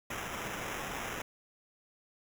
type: noise with sample-and-hold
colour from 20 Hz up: white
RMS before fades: -39 dBFS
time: 0.1-1.22 s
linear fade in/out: 5 ms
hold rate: 4410 Hz
effects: none